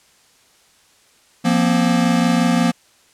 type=chord; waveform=square; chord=F suspended fourth; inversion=none; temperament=equal with one note detuned; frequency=174.61 / 236.1 / 261.6 Hz; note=F3 / Bb3 / C4; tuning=0 / +22 / 0 cents; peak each=-19 / -17 / -22 dBFS; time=1.44-2.72 s; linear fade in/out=20 ms; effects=white hiss -54 dBFS RMS until 3.13 s + low-pass 9000 Hz 12 dB/octave